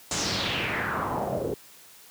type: noise with low-pass filter sweep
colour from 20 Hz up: pink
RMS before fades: -28 dBFS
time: 0.11-1.54 s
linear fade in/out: 2 ms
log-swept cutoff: 7400 to 410 Hz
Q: 3.5
effects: white hiss -51 dBFS RMS until 2.1 s + high-pass 100 Hz 12 dB/octave